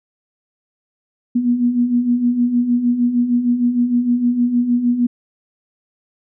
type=beating tone pair; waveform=sine; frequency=237.5 / 244 Hz; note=A#3 / B3; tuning=+33 / -21 cents; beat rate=6.5 Hz; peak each=-21 / -14 dBFS; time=1.35-5.07 s; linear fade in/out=10 ms; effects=none